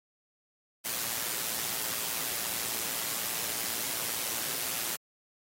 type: noise with amplitude modulation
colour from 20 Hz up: white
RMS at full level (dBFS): -31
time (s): 0.84-4.97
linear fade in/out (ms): 20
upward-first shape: sine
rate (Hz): 115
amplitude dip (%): 55
effects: high-pass 100 Hz 12 dB/octave + AAC 48 kbps